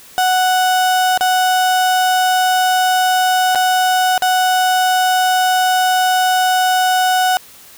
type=tone with dropouts; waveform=35% pulse; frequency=740 Hz; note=F#5; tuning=in tune; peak=-10 dBFS; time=0.18-7.37 s; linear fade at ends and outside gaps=0 ms; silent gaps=1.175-1.209 / 3.549-3.556 / 4.178-4.222 s; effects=white hiss -41 dBFS RMS until 7.77 s